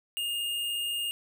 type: tone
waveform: square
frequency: 2831 Hz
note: F7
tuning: 23 cents sharp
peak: -30 dBFS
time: 0.17-1.11 s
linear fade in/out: 0 ms
effects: none